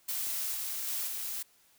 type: noise with level steps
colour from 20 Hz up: blue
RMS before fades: -34 / -36 / -34 / -37 dBFS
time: 0.08-1.43 s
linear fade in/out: 10 ms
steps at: 0.54 / 0.87 / 1.07 s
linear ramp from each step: 5 ms
effects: white hiss -65 dBFS RMS until 1.78 s